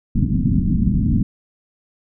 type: low-pass noise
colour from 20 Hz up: white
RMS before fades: -17 dBFS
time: 0.15-1.23 s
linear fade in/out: 5 ms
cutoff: 250 Hz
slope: 48 dB/octave
effects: none